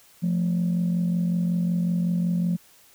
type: tone pair together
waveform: sine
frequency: 174.61 / 220 Hz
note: F3 / A3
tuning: 0 / 0 cents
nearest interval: major third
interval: 400 cents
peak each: -20 / -28 dBFS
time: 0.22-2.57 s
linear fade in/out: 20 ms
effects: tanh soft clip ceiling -17 dBFS + white hiss -55 dBFS RMS until 2.94 s